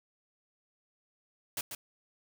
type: noise with echo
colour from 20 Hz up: white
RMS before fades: -35 dBFS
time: 1.57-1.61 s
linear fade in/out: 2 ms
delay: 140 ms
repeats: 1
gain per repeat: -6 dB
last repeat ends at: 1.75 s
effects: none